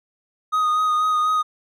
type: tone with vibrato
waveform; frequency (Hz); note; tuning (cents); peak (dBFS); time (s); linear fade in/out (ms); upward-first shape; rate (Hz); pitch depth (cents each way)
triangle; 1244.5; D#6; 0; -15; 0.52-1.43; 20; sine; 4.1; 20
effects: none